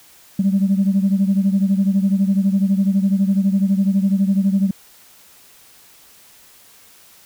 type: beating tone pair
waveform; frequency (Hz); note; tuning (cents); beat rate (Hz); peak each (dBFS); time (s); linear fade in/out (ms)
sine; 192.5 / 204.5; G3 / G#3; -31 / -26; 12; -14 / -18; 0.39-4.71; 5
effects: tanh soft clip ceiling -8 dBFS + white hiss -48 dBFS RMS until 7.25 s